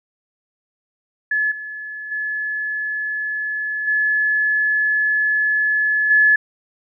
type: tone with level steps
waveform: sine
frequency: 1714 Hz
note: A6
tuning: 46 cents flat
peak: -16 / -28 / -21 / -15 / -10 dBFS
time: 1.31-6.36 s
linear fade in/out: 5 ms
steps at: 1.51 / 2.11 / 3.87 / 6.1 s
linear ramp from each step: 10 ms
effects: none